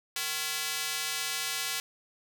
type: tone with high-pass filter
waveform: square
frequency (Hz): 153.8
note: D#3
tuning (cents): -20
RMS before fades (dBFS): -33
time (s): 0.16-1.8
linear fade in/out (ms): 2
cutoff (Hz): 2400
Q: 0.64
effects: none